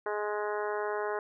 harmonic tone, 209.2 Hz, G#3, 13 cents sharp, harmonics 2 / 3 / 4 / 5 / 6 / 7 / 8 / 9, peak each -33 / -38 / -38 / -39 / -44 / -41 / -45 / -47 dBFS, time 0.06-1.19 s, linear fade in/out 2 ms, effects none

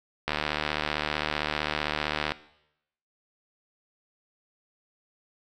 click train, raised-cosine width 0.3 ms, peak -10 dBFS, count 155, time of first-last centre 0.28-2.32 s, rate 75.5 Hz, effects noise-tail reverb RT60 0.8 s tail -18 dB re dry

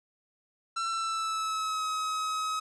45% pulse tone with pitch glide, 1345 to 1273.9 Hz, E6 to D#6, +34 to +40 cents, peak -29 dBFS, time 0.76-2.6 s, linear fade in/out 10 ms, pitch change -94 cents, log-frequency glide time 0.87-1.84 s, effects resampled to 22050 Hz + 11-bit

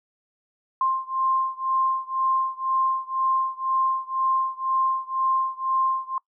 sine beating tone pair, 1053 / 1055 Hz, C6 / C6, +11 / +14 cents, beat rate 2 Hz, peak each -24 / -25 dBFS, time 0.81-6.18 s, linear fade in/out 2 ms, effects noise-tail reverb RT60 0.1 s tail -23 dB re dry

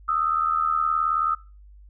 sine tone pair together, 1242 / 1321 Hz, D#6 / E6, -3 / +3 cents, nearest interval minor second, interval 106 cents, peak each -23 dBFS, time 0.08-1.35 s, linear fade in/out 10 ms, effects noise-tail reverb RT60 0.3 s tail -20 dB re dry + added 50 Hz sine -45 dBFS peak until 1.89 s

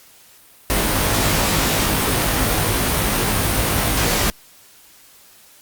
pink noise with comb filter, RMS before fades -18 dBFS, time 0.7-4.3 s, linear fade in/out 0 ms, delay 19 ms, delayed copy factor +0.9, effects white hiss -48 dBFS RMS until 5.61 s + Opus 48 kbps

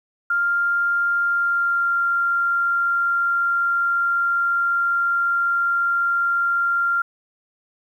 sine tone with pitch glide, 1396.9 to 1387.3 Hz, F6 to F6, 0 to -12 cents, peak -17 dBFS, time 0.3-7.02 s, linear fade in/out 5 ms, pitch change -12 cents, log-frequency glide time 1.22-1.95 s, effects 9-bit

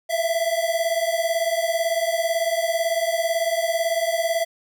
square beating tone pair, 657 / 675 Hz, E5 / E5, -6 / +41 cents, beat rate 18 Hz, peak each -24 dBFS, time 0.09-4.45 s, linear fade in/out 20 ms, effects none

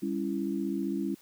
sine chord, C# diminished, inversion second, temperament just, 199.57 / 277.2 / 332.6 Hz, G3 / C#4 / E4, +31 / 0 / +16 cents, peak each -33 dBFS, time 0.02-1.15 s, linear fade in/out 10 ms, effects white hiss -59 dBFS RMS until 1.21 s

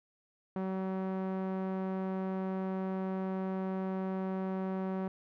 sawtooth tone with low-pass filter, 189.3 Hz, F#3, 40 cents sharp, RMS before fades -35 dBFS, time 0.56-5.08 s, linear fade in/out 2 ms, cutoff 1100 Hz, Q 0.78, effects none

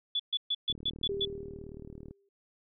sine tone bursts, 3443 Hz, A7, 38 cents flat, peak -27 dBFS, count 7, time 0.15-1.252 s, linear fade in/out 5 ms, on 46 ms, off 130 ms
click train, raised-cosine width 3 ms, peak -32 dBFS, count 55, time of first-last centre 0.7-2.11 s, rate 38.3 Hz
sine tone with exponential decay, 397.5 Hz, G4, 24 cents sharp, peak -30 dBFS, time 1.09-2.29 s, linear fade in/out 5 ms, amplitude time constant 260 ms
effects none

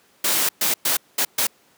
white noise bursts at uneven times, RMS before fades -20 dBFS, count 5, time 0.24-0.49 / 0.61-0.74 / 0.85-0.97 / 1.18-1.25 / 1.38-1.47 s, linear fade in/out 5 ms, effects pink hiss -57 dBFS RMS until 1.77 s + high-pass 200 Hz 12 dB/octave

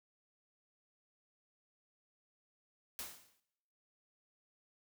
white noise with exponential decay, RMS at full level -41 dBFS, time 2.99-3.4 s, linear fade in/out 1 ms, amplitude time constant 88 ms, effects noise-tail reverb RT60 0.9 s tail -21 dB re dry

